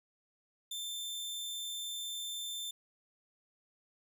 sawtooth tone, 3558 Hz, A7, 19 cents sharp, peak -35 dBFS, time 0.71-2.71 s, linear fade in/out 5 ms, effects none

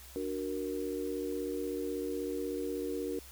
sine chord, D augmented, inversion none, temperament equal, 293.7 / 370 / 466.2 Hz, D4 / F#4 / A#4, 0 / 0 / 0 cents, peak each -38 / -38 / -37 dBFS, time 0.16-3.19 s, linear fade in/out 0 ms, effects added 65 Hz sine -53 dBFS peak until 3.31 s + white hiss -53 dBFS RMS until 3.31 s

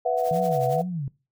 sine chord, B suspended fourth, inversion none, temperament equal with one note detuned, 493.9 / 666.1 / 740 Hz, B4 / E5 / F#5, 0 / +18 / 0 cents, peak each -25 dBFS, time 0.05-0.82 s, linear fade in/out 10 ms
white noise with tremolo, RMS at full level -42 dBFS, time 0.16-0.83 s, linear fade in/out 50 ms, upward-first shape triangle, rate 11 Hz, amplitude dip 90%
sine tone with vibrato, 154.2 Hz, D#3, 15 cents flat, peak -26 dBFS, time 0.31-1.08 s, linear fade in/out 2 ms, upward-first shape sine, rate 2.2 Hz, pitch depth 290 cents each way
effects noise-tail reverb RT60 0.3 s tail -22 dB re dry

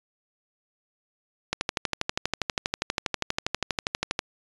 click train, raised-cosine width 0.2 ms, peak -7 dBFS, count 34, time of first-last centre 1.53-4.191 s, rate 12.4 Hz, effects resampled to 22050 Hz

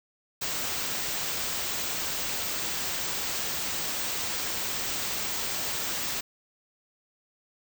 white band-stop noise, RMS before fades -31 dBFS, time 0.41-6.21 s, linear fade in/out 10 ms, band 8700 to 14000 Hz, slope 96 dB/octave, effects none

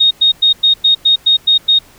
sine tone bursts, 3721 Hz, A#7, 4 cents flat, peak -6 dBFS, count 9, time 0-1.79 s, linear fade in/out 10 ms, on 110 ms, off 100 ms, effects pink hiss -44 dBFS RMS until 1.98 s

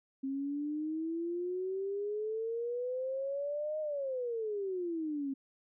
sine exponential two-way sweep, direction up then down, 266.8 to 622.3 to 266.8 Hz, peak -33 dBFS, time 0.23-5.34 s, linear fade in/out 10 ms, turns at 3.8 s, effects none

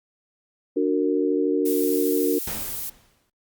sine chord, D augmented, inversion none, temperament just, 293.7 / 367.1 / 458.9 Hz, D4 / F#4 / A#4, 0 / -14 / -27 cents, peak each -23 / -24 / -24 dBFS, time 0.76-2.39 s, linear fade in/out 10 ms
violet noise, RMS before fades -30 dBFS, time 1.65-2.9 s, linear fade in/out 10 ms
pink noise with exponential decay, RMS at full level -31 dBFS, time 2.47-3.3 s, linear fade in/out 5 ms, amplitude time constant 180 ms
effects Opus 48 kbps

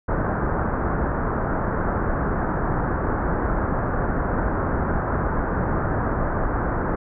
pink low-pass noise, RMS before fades -23 dBFS, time 0.08-6.96 s, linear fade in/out 10 ms, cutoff 1600 Hz, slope 48 dB/octave, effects none

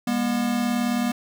square tone pair together, 202.8 / 241.6 Hz, G#3 / B3, -41 / -38 cents, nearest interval minor third, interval 303 cents, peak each -28 / -23 dBFS, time 0.07-1.12 s, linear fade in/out 5 ms, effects none

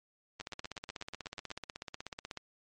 two click trains, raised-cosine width 0.2 ms, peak -24 / -23 dBFS, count 10 / 33, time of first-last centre 0.4-1.504 / 0.41-2.373 s, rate 8.15 / 16.3 Hz, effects MP3 48 kbps

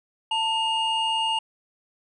triangle tone pair together, 895.2 / 2844 Hz, A5 / F7, +30 / +31 cents, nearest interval octave + minor sixth, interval 2001 cents, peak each -23 dBFS, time 0.31-1.39 s, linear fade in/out 5 ms, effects resampled to 24000 Hz

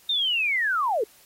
sine linear sweep, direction down, 3704 to 390 Hz, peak -21 dBFS, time 0.09-1.04 s, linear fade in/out 5 ms, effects white hiss -55 dBFS RMS until 1.25 s + AAC 48 kbps

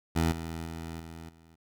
15% pulse tone with level steps, 82 Hz, E2, 9 cents flat, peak -18 / -29 / -31 / -36 / -49 dBFS, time 0.15-1.56 s, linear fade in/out 20 ms, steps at 0.32 / 0.66 / 1 / 1.29 s, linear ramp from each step 2 ms, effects none

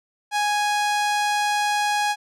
sawtooth tone with low-pass filter, 830 Hz, G#5, 1 cent flat, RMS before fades -22 dBFS, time 0.31-2.16 s, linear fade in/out 50 ms, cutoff 9000 Hz, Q 0.71, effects none

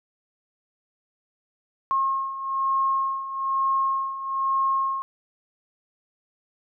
sine beating tone pair, 1077 / 1078.1 Hz, C6 / C#6, +50 / -49 cents, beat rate 1.1 Hz, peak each -28 / -23 dBFS, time 1.91-5.02 s, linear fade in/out 0 ms, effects none

